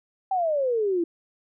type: exponential sweep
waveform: sine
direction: down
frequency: 784 to 329.3 Hz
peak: -21 dBFS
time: 0.31-1.04 s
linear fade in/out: 5 ms
effects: none